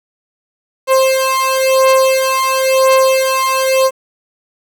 30% pulse beating tone pair, 527 / 527.97 Hz, C5 / C5, +12 / +16 cents, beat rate 0.97 Hz, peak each -10 dBFS, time 0.87-3.91 s, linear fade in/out 50 ms, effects 7-bit

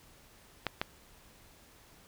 clicks, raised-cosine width 0.3 ms, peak -14 dBFS, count 2, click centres 0.667 / 0.815 s, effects pink hiss -59 dBFS RMS until 2.07 s

